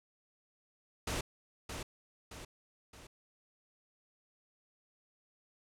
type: noise with echo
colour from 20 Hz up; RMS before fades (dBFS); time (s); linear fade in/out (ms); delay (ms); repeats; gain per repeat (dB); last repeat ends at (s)
pink; -36; 1.07-1.21; 5; 620; 3; -6; 3.07
effects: low-pass 10000 Hz 12 dB/octave